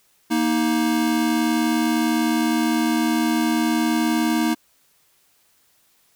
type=tone pair together; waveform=square; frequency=234.6 / 314.3 Hz; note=A#3 / D#4; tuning=+11 / +18 cents; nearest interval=perfect fourth; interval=507 cents; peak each=-22 / -21 dBFS; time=0.3-4.55 s; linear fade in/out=20 ms; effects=white hiss -61 dBFS RMS until 6.15 s